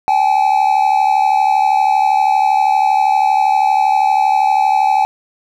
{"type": "tone pair together", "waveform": "triangle", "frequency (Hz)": [778.4, 851], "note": ["G5", "G#5"], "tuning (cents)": [-12, 42], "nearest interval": "major second", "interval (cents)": 154, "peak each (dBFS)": -11, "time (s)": [0.08, 5.05], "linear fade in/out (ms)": 0, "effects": []}